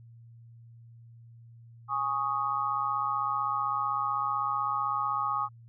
sine chord, Ab suspended fourth, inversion none, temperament equal, 830.6 / 1108.7 / 1244.5 Hz, Ab5 / Db6 / Eb6, 0 / 0 / 0 cents, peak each -34 / -31 / -30 dBFS, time 1.88-5.49 s, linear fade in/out 50 ms, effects added 116 Hz sine -49 dBFS peak until 5.68 s

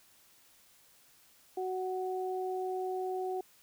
sine tone pair together, 372.1 / 743.3 Hz, F#4 / F#5, +10 / +8 cents, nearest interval octave, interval 1198 cents, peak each -34 / -37 dBFS, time 1.57-3.41 s, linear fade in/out 5 ms, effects white hiss -63 dBFS RMS until 3.62 s

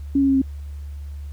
sine tone with pitch steps, 277.2 / 273.9 / 270.6 / 267.3 Hz, C#4 / C#4 / C#4 / C4, 0 / -21 / -42 / +37 cents, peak -14 dBFS, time 0.15-0.418 s, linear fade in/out 5 ms, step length 67 ms, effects added 72 Hz sine -30 dBFS peak until 1.32 s + pink hiss -56 dBFS RMS until 1.32 s

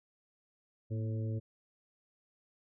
harmonic tone with a mistuned harmonic, 110 Hz, A2, in tune, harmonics 1 / 2 / 3 / 4 / 5, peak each -33 / -44 / -46 / -48 / -50 dBFS, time 0.9-1.4 s, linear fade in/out 20 ms, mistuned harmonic 2, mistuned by +75 cents, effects none

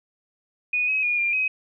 sine tone with pitch steps, 2475 / 2547 / 2438 / 2393 / 2530 Hz, D#7 / D#7 / D#7 / D7 / D#7, -10 / +40 / -36 / +32 / +28 cents, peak -20 dBFS, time 0.73-1.48 s, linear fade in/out 5 ms, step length 150 ms, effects none

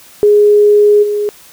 sine tone with level steps, 415.3 Hz, G#4, in tune, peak -4 / -12 dBFS, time 0.23-1.29 s, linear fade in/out 0 ms, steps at 1.02 s, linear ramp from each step 20 ms, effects white hiss -40 dBFS RMS until 1.52 s

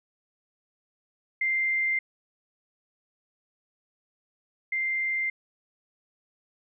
sine tone pair in turn, 2093 / 2093 Hz, C7 / C7, 0 / 0 cents, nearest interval unison, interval 0 cents, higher neither, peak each -23 / -25 dBFS, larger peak first, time 1.41-1.99 / 4.72-5.3 s, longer neither, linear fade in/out 5 ms, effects none

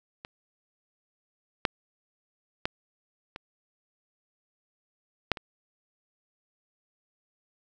clicks, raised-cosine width 0.3 ms, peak -23 / -6 / -11 / -22 / -6 / -22 dBFS, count 6, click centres 0.249 / 1.652 / 2.655 / 3.361 / 5.317 / 5.372 s, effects none

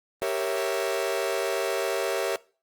40% pulse chord, G diminished seventh, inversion none, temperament equal, 392 / 466.2 / 554.4 / 659.3 Hz, G4 / Bb4 / Db5 / Fb5, 0 / 0 / 0 / 0 cents, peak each -30 dBFS, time 0.22-2.36 s, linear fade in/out 0 ms, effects noise-tail reverb RT60 0.4 s tail -22 dB re dry + Opus 32 kbps

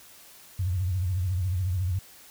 sine tone with vibrato, 91.5 Hz, F#2, 19 cents flat, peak -24 dBFS, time 0.59-1.99 s, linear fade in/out 5 ms, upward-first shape triangle, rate 14 Hz, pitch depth 160 cents each way, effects white hiss -51 dBFS RMS until 2.3 s

